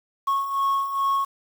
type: beating tone pair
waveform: sine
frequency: 1097 / 1099.4 Hz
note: C#6 / C#6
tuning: -18 / -15 cents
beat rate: 2.4 Hz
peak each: -25 / -20 dBFS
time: 0.27-1.25 s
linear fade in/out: 10 ms
effects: tanh soft clip ceiling -18 dBFS + 7-bit